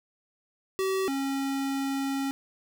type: tone pair in turn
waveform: square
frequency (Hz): 382.4 / 273.1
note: G4 / C#4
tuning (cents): -43 / -26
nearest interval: tritone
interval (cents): 583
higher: first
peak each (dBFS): -26 / -28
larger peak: first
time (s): 0.79-1.08 / 1.08-2.31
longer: second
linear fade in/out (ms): 0
effects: none